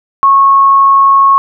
sine tone, 1097 Hz, C#6, 18 cents flat, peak -3 dBFS, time 0.23-1.38 s, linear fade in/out 0 ms, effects none

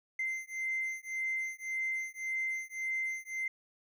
triangle beating tone pair, 2078 / 2079.8 Hz, C7 / C7, -12 / -11 cents, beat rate 1.8 Hz, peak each -34 / -34 dBFS, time 0.19-3.48 s, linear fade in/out 5 ms, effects tanh soft clip ceiling -27 dBFS

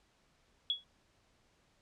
sine tone with exponential decay, 3358 Hz, G#7, 18 cents sharp, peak -26 dBFS, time 0.7-0.84 s, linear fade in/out 1 ms, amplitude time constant 30 ms, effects pink hiss -71 dBFS RMS until 1.81 s + low-pass 7000 Hz 12 dB/octave

